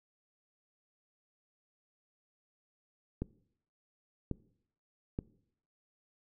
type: clicks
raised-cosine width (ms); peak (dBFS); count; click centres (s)
3; -21; 3; 3.22 / 4.313 / 5.189
effects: noise-tail reverb RT60 0.7 s tail -21 dB re dry